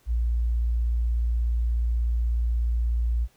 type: tone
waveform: sine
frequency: 58.27 Hz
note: A#1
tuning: in tune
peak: -21 dBFS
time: 0.06-3.28 s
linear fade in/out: 50 ms
effects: pink hiss -62 dBFS RMS until 3.36 s